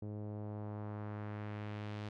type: tone with low-pass filter sweep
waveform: sawtooth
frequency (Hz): 104.8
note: G#2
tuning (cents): +16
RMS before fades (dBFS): -43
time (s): 0.02-2.09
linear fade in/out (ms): 5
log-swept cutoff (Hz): 440 to 4100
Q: 1.1
effects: none